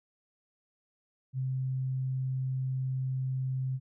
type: tone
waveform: sine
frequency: 130.81 Hz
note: C3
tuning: in tune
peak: -29 dBFS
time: 1.33-3.8 s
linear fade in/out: 50 ms
effects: none